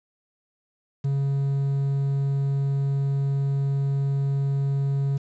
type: tone with quantisation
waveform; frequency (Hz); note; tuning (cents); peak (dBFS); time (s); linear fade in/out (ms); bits
triangle; 138.59; C#3; 0; -19; 1.04-5.18; 10; 8
effects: resampled to 16000 Hz

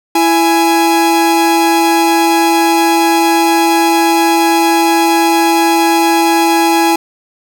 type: tone pair together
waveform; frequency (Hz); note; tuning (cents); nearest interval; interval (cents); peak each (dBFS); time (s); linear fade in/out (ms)
45% pulse; 333.1 / 830.6; E4 / G#5; +18 / 0; octave + major third; 1582; -11; 0.15-6.96; 5
effects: none

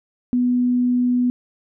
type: tone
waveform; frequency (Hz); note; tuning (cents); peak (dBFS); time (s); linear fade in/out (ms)
sine; 246.9; B3; 0; -15; 0.33-1.3; 0
effects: none

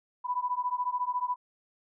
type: beating tone pair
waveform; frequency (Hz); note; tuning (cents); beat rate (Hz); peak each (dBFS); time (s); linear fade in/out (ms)
sine; 984 / 998; B5 / B5; -7 / +18; 14; -31; 0.24-1.36; 20
effects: none

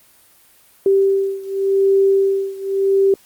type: beating tone pair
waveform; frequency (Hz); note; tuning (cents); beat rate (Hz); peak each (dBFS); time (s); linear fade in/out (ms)
sine; 390.4 / 391.28; G4 / G4; -7 / -3; 0.88; -15 / -17; 0.86-3.14; 2
effects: white hiss -51 dBFS RMS until 3.25 s + Opus 32 kbps

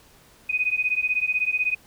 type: beating tone pair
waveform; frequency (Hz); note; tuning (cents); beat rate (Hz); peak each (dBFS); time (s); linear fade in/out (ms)
sine; 2489 / 2505; D#7 / D#7; 0 / +11; 16; -24; 0.49-1.75; 10
effects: pink hiss -54 dBFS RMS until 1.86 s

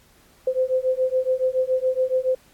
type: beating tone pair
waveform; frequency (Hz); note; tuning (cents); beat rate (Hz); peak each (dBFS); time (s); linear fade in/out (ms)
sine; 512 / 519.1; C5 / C5; -38 / -14; 7.1; -22; 0.47-2.35; 5
effects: pink hiss -56 dBFS RMS until 2.53 s + AAC 64 kbps

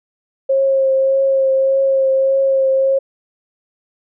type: tone with vibrato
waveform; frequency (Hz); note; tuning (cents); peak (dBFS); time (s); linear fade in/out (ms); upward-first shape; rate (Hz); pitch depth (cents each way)
sine; 537; C5; +45; -11; 0.49-2.99; 10; triangle; 1.7; 19
effects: none

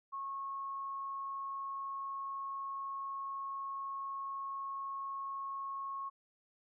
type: tone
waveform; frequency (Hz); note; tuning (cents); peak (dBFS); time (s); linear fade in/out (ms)
sine; 1094; C#6; -23; -38; 0.12-6.1; 20
effects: none

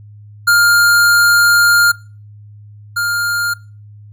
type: tone pair in turn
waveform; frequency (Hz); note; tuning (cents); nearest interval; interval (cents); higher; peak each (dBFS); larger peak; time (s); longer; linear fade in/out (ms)
square; 1406 / 1406; F6 / F6; +11 / +11; unison; 0; neither; -8 / -15; first; 0.47-1.92 / 2.96-3.54; first; 10
effects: noise-tail reverb RT60 0.4 s tail -24 dB re dry + added 104 Hz sine -35 dBFS peak until 4.12 s

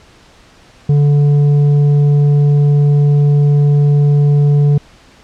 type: tone with tanh clipping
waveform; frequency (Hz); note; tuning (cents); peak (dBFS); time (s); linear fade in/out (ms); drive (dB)
sine; 145; D3; -22; -8; 0.89-4.78; 5; 6
effects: pink hiss -44 dBFS RMS until 5.23 s + low-pass 6000 Hz 12 dB/octave

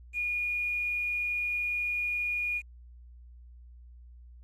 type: tone with quantisation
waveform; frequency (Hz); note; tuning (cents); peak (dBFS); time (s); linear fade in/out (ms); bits
sine; 2440; D#7; -34; -28; 0.13-2.62; 50; 9
effects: added 60 Hz sine -48 dBFS peak until 4.43 s + AAC 32 kbps

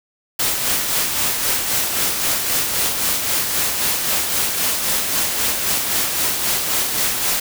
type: noise with tremolo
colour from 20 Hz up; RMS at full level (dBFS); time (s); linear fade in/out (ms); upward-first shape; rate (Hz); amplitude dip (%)
white; -18; 0.39-7.4; 5; sine; 3.8; 40
effects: none

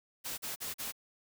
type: noise bursts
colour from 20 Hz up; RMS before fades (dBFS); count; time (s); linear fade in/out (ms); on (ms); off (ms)
white; -39; 4; 0.24-0.923; 20; 140; 41
effects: none

